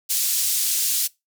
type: band-pass noise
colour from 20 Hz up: white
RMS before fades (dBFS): -22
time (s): 0.09-1.08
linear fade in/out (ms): 20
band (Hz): 4500 to 15000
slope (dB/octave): 12
effects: noise-tail reverb RT60 0.2 s tail -22 dB re dry